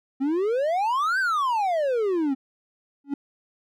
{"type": "exponential two-way sweep", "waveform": "triangle", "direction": "up then down", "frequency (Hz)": [258.7, 1604, 258.7], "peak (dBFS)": -19, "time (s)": [0.2, 2.35], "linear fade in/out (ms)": 20, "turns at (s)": 1.19}
{"type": "tone with exponential growth", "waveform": "triangle", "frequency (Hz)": 281.2, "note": "C#4", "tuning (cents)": 25, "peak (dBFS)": -18, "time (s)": [3.04, 3.14], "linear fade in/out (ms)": 5, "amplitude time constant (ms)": 20}
{"effects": []}